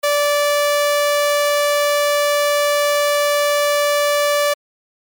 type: tone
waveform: sawtooth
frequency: 582 Hz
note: D5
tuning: 16 cents flat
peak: -10 dBFS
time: 0.03-4.54 s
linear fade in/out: 10 ms
effects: MP3 96 kbps